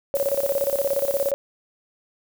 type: tone with tremolo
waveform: sine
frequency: 556 Hz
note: C#5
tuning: 5 cents sharp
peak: -18 dBFS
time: 0.14-1.34 s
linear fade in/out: 0 ms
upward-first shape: square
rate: 17 Hz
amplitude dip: 80%
type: noise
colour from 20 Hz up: violet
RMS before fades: -31 dBFS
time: 0.15-1.31 s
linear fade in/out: 2 ms
effects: none